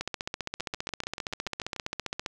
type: two click trains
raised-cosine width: 0.2 ms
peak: -19 / -14 dBFS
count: 9 / 35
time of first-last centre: 0.6-1.763 / 0.01-2.262 s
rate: 6.88 / 15.1 Hz
effects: none